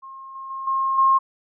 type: tone with level steps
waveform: sine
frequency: 1071 Hz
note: C6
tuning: 40 cents sharp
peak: -36 / -32 / -28 / -19 / -13 dBFS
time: 0.02-1.19 s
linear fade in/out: 20 ms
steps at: 0.35 / 0.5 / 0.67 / 0.98 s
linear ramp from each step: 5 ms
effects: none